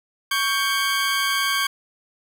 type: tone pair together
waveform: 20% pulse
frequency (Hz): 1116 / 1579.2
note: C#6 / G6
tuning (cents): +11 / +12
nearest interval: tritone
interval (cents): 601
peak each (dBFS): -18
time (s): 0.31-1.67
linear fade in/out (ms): 5
effects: none